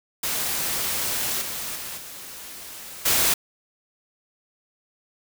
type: noise with level steps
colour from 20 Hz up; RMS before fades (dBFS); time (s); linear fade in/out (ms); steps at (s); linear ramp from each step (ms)
white; -26 / -31 / -34 / -39 / -20; 0.23-3.34; 5; 1.41 / 1.75 / 1.97 / 3.05; 10
effects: none